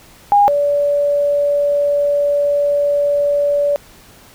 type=tone pair in turn; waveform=sine; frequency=815 / 576.3 Hz; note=G#5 / D5; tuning=-33 / -33 cents; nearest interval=tritone; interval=600 cents; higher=first; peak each=-7 / -12 dBFS; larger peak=first; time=0.32-0.48 / 0.48-3.76 s; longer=second; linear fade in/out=0 ms; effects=pink hiss -44 dBFS RMS until 4.34 s